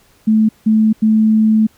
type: tone bursts at uneven times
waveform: sine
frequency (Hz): 218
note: A3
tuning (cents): -16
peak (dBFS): -8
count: 3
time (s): 0.27-0.49 / 0.66-0.93 / 1.02-1.67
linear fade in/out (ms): 10
effects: pink hiss -52 dBFS RMS until 1.77 s